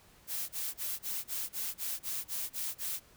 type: noise bursts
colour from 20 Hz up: blue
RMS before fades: -36 dBFS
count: 11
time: 0.27-3 s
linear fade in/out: 50 ms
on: 220 ms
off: 31 ms
effects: pink hiss -61 dBFS RMS until 3.16 s